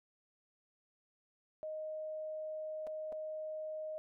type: tone with dropouts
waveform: sine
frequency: 622.3 Hz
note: D#5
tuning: in tune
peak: -39 dBFS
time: 1.63-3.98 s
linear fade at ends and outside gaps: 0 ms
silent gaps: 2.868-2.872 / 3.122-3.126 s
effects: none